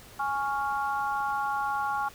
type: chord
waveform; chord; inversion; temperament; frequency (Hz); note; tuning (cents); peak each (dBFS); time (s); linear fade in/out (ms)
sine; Db major; second; equal; 830.6 / 1108.7 / 1396.9; Ab5 / Db6 / F6; 0 / 0 / 0; -29 / -32 / -33; 0.19-2.09; 10
effects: pink hiss -50 dBFS RMS until 2.14 s